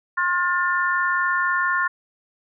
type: harmonic tone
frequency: 355.7 Hz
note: F4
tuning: 32 cents sharp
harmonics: 3 / 4 / 5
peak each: -23 / -23 / -23 dBFS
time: 0.17-1.88 s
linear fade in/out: 10 ms
effects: none